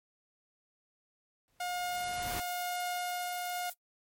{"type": "noise with exponential growth", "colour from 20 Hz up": "pink", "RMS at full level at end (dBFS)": -36, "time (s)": [1.48, 2.4], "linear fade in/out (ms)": 0, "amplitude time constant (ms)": 200}
{"type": "tone with tremolo", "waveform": "sawtooth", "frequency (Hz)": 715, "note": "F5", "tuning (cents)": 41, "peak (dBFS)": -29, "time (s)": [1.6, 3.7], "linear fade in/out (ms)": 5, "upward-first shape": "triangle", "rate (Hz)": 0.98, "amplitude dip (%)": 25}
{"type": "noise", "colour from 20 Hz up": "violet", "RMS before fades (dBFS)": -43, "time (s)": [1.91, 3.74], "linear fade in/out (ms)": 20}
{"effects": ["noise-tail reverb RT60 0.1 s tail -21 dB re dry", "MP3 64 kbps"]}